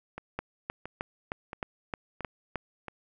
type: two click trains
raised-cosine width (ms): 0.5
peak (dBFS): -23 / -17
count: 5 / 8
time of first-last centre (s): 0.18-2.883 / 0.39-2.557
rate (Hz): 1.48 / 3.23
effects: none